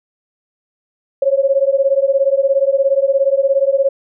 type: beating tone pair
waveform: sine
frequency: 539 / 556 Hz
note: C#5 / C#5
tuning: -49 / +5 cents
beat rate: 17 Hz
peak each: -14 dBFS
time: 1.22-3.89 s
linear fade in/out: 5 ms
effects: none